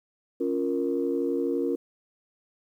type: chord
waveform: sine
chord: Bb minor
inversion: first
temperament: equal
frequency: 277.2 / 349.2 / 466.2 Hz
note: Db4 / F4 / Bb4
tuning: 0 / 0 / 0 cents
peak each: -28 dBFS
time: 0.4-1.76 s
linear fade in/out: 10 ms
effects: tanh soft clip ceiling -15 dBFS + 10-bit